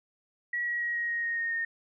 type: tone with pitch steps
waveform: sine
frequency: 1923 / 1910.8 / 1898.7 / 1886.7 / 1874.7 / 1862.9 / 1851.1 / 1839.3 Hz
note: B6 / A#6 / A#6 / A#6 / A#6 / A#6 / A#6 / A#6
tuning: -47 / +42 / +31 / +20 / +9 / -2 / -13 / -24 cents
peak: -28 dBFS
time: 0.53-1.65 s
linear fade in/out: 5 ms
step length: 140 ms
effects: none